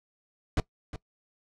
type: noise with echo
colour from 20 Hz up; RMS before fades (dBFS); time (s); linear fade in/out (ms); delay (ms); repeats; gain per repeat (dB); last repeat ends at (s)
brown; -24; 0.57-0.6; 2; 360; 1; -13; 0.96
effects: noise-tail reverb RT60 0.1 s tail -21 dB re dry + low-pass 7000 Hz 12 dB/octave